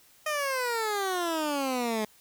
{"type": "exponential sweep", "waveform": "15% pulse", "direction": "down", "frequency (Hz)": [622.3, 211.1], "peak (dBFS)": -21, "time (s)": [0.26, 2.05], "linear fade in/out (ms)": 5, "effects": ["white hiss -59 dBFS RMS until 2.2 s"]}